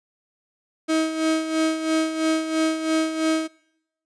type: tone with tremolo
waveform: 35% pulse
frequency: 318.3 Hz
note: D#4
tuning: 39 cents sharp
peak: -16 dBFS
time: 0.88-3.48 s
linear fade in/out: 20 ms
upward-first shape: sine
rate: 3 Hz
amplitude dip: 65%
effects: noise-tail reverb RT60 0.8 s tail -23 dB re dry + resampled to 22050 Hz

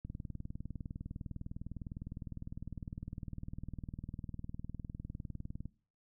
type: click train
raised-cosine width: 5 ms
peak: -30 dBFS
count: 112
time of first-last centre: 0.05-5.656 s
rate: 19.8 Hz
effects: noise-tail reverb RT60 0.4 s tail -20 dB re dry

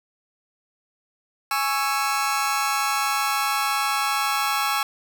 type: chord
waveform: sawtooth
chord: C# minor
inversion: second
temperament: just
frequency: 831.5 / 1108.7 / 1330.5 Hz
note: G#5 / C#6 / E6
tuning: +2 / 0 / +16 cents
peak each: -22 dBFS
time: 1.51-4.83 s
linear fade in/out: 2 ms
effects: none

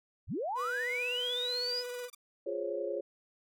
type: linear sweep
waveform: sine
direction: up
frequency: 39.3 to 5090 Hz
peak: -32 dBFS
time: 0.27-1.84 s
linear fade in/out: 50 ms
type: tone with vibrato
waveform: 45% pulse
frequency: 491.8 Hz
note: B4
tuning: 7 cents flat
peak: -38 dBFS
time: 0.55-2.1 s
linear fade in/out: 50 ms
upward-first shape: sine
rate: 16 Hz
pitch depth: 15 cents each way
type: tone bursts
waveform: 5% pulse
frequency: 1183 Hz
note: D6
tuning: 12 cents sharp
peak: -36 dBFS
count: 7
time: 1.84-2.149 s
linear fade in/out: 5 ms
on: 21 ms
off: 27 ms
type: chord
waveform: sine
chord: Db major seventh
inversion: first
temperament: equal with one note detuned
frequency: 350.4 / 415.3 / 523.3 / 554.4 Hz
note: F4 / Ab4 / C5 / Db5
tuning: +6 / 0 / 0 / 0 cents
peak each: -39 / -38 / -41 / -36 dBFS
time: 2.46-3.01 s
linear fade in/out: 10 ms
effects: none

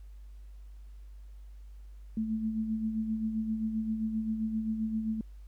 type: tone with tremolo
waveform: sine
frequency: 220 Hz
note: A3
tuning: in tune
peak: -27 dBFS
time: 2.17-5.21 s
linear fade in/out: 2 ms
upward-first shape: sine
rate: 7.6 Hz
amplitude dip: 50%
effects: added 50 Hz sine -45 dBFS peak until 5.47 s + pink hiss -71 dBFS RMS until 5.47 s

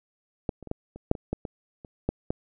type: clicks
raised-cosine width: 2 ms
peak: -13 / -29 / -27 / -15 / -28 / -6 / -23 / -14 / -20 / -29 / -11 / -13 dBFS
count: 12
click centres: 0.492 / 0.627 / 0.673 / 0.714 / 0.96 / 1.114 / 1.152 / 1.33 / 1.452 / 1.848 / 2.09 / 2.305 s
effects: none

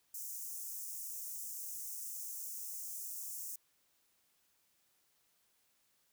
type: high-pass noise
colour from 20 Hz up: white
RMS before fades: -44 dBFS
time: 0.14-3.56 s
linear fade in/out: 5 ms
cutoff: 5900 Hz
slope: 48 dB/octave
effects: white hiss -75 dBFS RMS until 6.12 s

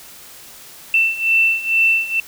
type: beating tone pair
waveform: sine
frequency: 2674 / 2676.2 Hz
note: E7 / E7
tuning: +24 / +26 cents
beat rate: 2.2 Hz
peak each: -18 / -15 dBFS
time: 0.94-2.2 s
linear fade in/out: 2 ms
effects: white hiss -40 dBFS RMS until 2.27 s

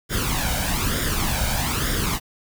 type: noise with flanger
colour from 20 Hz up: pink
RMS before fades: -23 dBFS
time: 0.09-2.2 s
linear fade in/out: 50 ms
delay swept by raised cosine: 0.57 to 1.34 ms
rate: 1.1 Hz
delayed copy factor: +0.65
effects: none

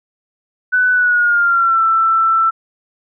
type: tone with pitch glide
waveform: sine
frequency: 1496 to 1332.8 Hz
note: F#6 to E6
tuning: +19 to +19 cents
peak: -10 dBFS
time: 0.72-2.51 s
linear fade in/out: 20 ms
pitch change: -200 cents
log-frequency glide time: 0.92-1.82 s
effects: none

